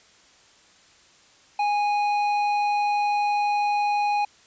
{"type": "tone with hard clipping", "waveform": "triangle", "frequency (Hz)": 826, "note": "G#5", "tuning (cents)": -10, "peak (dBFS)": -22, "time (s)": [1.59, 4.25], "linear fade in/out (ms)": 5, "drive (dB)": 12, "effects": ["white hiss -55 dBFS RMS until 4.46 s", "resampled to 16000 Hz"]}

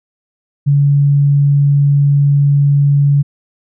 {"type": "tone", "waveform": "sine", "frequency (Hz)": 142.3, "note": "C#3", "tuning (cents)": 46, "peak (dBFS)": -7, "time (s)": [0.66, 3.23], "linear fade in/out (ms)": 20, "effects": []}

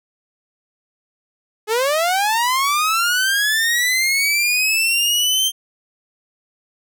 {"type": "linear sweep", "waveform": "sawtooth", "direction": "up", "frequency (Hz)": [415.3, 3165], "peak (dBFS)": -12, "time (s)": [1.67, 5.52], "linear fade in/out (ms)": 50, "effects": []}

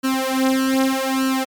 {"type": "tone with flanger", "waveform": "sawtooth", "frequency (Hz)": 264.3, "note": "C4", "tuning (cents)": 18, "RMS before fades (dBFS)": -19, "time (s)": [0.03, 1.45], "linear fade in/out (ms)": 20, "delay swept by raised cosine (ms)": [0.69, 4.49], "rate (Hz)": 0.82, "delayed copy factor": 1, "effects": ["MP3 96 kbps"]}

